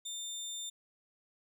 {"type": "tone", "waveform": "25% pulse", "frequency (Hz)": 3600, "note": "A7", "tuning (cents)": 39, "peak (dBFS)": -35, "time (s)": [0.05, 0.7], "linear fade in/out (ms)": 10, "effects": []}